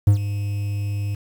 triangle tone with ADSR envelope, 101.8 Hz, G#2, 34 cents flat, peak -6 dBFS, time 0.07-1.15 s, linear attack 5 ms, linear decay 100 ms, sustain -14 dB, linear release 5 ms, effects 7-bit

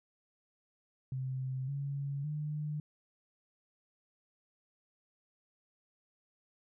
sine tone with pitch steps, 130.81 / 140.2 / 150.26 Hz, C3 / C#3 / D3, 0 / +20 / +40 cents, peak -34 dBFS, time 1.12-2.8 s, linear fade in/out 2 ms, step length 560 ms, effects none

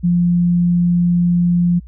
sine tone, 174.61 Hz, F3, in tune, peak -11 dBFS, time 0.03-1.8 s, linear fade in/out 20 ms, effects added 60 Hz sine -34 dBFS peak until 1.87 s

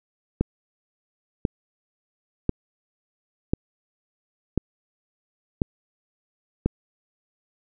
click train, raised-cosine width 3 ms, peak -7 dBFS, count 7, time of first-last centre 0.41-6.66 s, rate 0.96 Hz, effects none

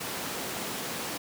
pink high-pass noise, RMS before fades -35 dBFS, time 0-1.18 s, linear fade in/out 10 ms, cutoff 190 Hz, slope 12 dB/octave, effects none

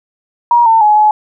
sine tone with pitch steps, 951 / 899 / 844 / 850 Hz, A#5 / A5 / G#5 / G#5, +34 / +37 / +28 / +40 cents, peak -5 dBFS, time 0.51-1.11 s, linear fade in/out 2 ms, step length 150 ms, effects none

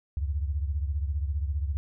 sine beating tone pair, 70.5 / 85.5 Hz, C#2 / F2, +30 / -36 cents, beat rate 15 Hz, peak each -27 / -33 dBFS, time 0.17-1.77 s, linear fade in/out 0 ms, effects none

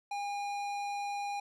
sine tone with tanh clipping, 811 Hz, G#5, 41 cents flat, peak -36 dBFS, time 0.11-1.4 s, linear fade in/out 5 ms, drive 16 dB, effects none

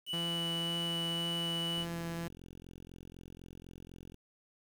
triangle tone, 2960 Hz, F#7, in tune, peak -33 dBFS, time 0.06-1.86 s, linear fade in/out 50 ms
sawtooth tone with vibrato, 168.7 Hz, E3, 40 cents sharp, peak -33 dBFS, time 0.13-2.28 s, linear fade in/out 5 ms, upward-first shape sine, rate 1.9 Hz, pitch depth 9 cents each way
click train, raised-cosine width 3 ms, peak -38 dBFS, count 105, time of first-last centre 1.78-4.144 s, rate 44 Hz
effects 9-bit

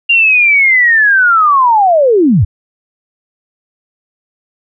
sine linear sweep, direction down, 2800 to 73.42 Hz, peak -5 dBFS, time 0.09-2.45 s, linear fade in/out 10 ms, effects none

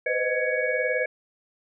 sine tone cluster, 497.2 / 516 / 620 / 1668 / 2241 Hz, B4 / C5 / D#5 / G#6 / C#7, +12 / -24 / -6 / +7 / +18 cents, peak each -29 dBFS, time 0.06-1.06 s, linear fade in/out 5 ms, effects none

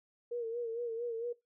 sine tone with vibrato, 466.2 Hz, A#4, in tune, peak -34 dBFS, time 0.31-1.33 s, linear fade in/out 10 ms, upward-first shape sine, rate 4.4 Hz, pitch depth 63 cents each way, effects noise-tail reverb RT60 0.2 s tail -19 dB re dry

